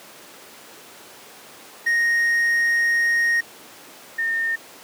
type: tone pair in turn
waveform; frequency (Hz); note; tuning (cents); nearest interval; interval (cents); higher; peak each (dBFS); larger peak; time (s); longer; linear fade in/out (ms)
triangle / sine; 1864.7 / 1824.2; A#6 / A#6; 0 / -38; unison; 38; first; -15 / -20; first; 1.86-3.41 / 4.18-4.56; first; 10
effects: pink hiss -43 dBFS RMS until 4.83 s + high-pass 300 Hz 12 dB/octave